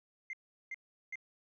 sine tone bursts, 2093 Hz, C7, in tune, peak -37 dBFS, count 3, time 0.3-1.156 s, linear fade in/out 2 ms, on 32 ms, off 380 ms, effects tanh soft clip ceiling -35 dBFS

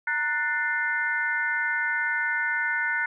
sine tone cluster, 924 / 1477 / 1782 / 2099 Hz, A#5 / F#6 / A6 / C7, -16 / -3 / +22 / +5 cents, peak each -34 / -26 / -29 / -31 dBFS, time 0.07-3.06 s, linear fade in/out 5 ms, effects none

